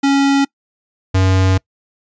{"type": "tone pair in turn", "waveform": "square", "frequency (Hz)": [277.2, 94.34], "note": ["C#4", "F#2"], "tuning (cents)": [0, 34], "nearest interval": "octave + perfect fifth", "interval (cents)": 1866, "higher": "first", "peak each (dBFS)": -11, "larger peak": "neither", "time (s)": [[0.03, 0.45], [1.14, 1.58]], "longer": "second", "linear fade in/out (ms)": 10, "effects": ["noise-tail reverb RT60 0.1 s tail -25 dB re dry", "resampled to 16000 Hz"]}